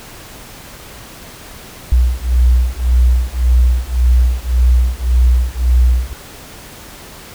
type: beating tone pair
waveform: sine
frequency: 60.6 / 62.4 Hz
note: B1 / B1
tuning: -32 / +19 cents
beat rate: 1.8 Hz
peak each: -12 dBFS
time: 1.92-6.13 s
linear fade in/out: 0 ms
effects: pink hiss -35 dBFS RMS until 7.34 s